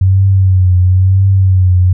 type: tone with vibrato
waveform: sine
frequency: 93.7 Hz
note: F#2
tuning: 22 cents sharp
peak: -5 dBFS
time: 0.01-1.93 s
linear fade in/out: 5 ms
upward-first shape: triangle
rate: 0.99 Hz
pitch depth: 69 cents each way
effects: none